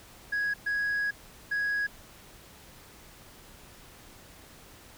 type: tone bursts at uneven times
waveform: sine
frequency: 1661.2 Hz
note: G#6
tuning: in tune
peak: -24 dBFS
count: 3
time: 0.32-0.54 / 0.66-1.11 / 1.51-1.87 s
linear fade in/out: 10 ms
effects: tanh soft clip ceiling -25 dBFS + pink hiss -52 dBFS RMS until 4.97 s